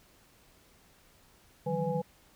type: tone cluster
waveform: sine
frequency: 152.7 / 165.7 / 189.3 / 498.5 / 832 Hz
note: D#3 / E3 / F#3 / B4 / G#5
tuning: -32 / +9 / +40 / +16 / +3 cents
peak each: -36 / -36 / -36 / -32 / -37 dBFS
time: 1.66-2.02 s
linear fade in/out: 10 ms
effects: pink hiss -62 dBFS RMS until 2.35 s